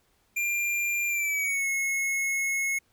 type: tone with pitch glide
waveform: square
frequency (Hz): 2389 to 2178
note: D7 to C#7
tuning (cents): +29 to -31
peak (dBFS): -26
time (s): 0.36-2.79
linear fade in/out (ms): 10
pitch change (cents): -160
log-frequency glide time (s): 1.08-1.68
effects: pink hiss -68 dBFS RMS until 2.92 s